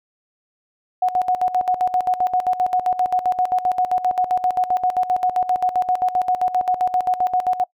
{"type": "tone with tremolo", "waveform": "sine", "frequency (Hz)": 733, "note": "F#5", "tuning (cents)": -16, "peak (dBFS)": -14, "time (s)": [1.02, 7.64], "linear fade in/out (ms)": 5, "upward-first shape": "square", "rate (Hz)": 7.6, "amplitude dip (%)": 75, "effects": ["noise-tail reverb RT60 0.1 s tail -22 dB re dry"]}